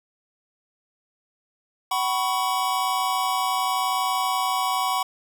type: chord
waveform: square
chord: F# suspended fourth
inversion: none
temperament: equal with one note detuned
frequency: 756 / 987.8 / 1108.7 Hz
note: F#5 / B5 / C#6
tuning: +37 / 0 / 0 cents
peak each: -27 dBFS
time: 1.91-5.03 s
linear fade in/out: 5 ms
effects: none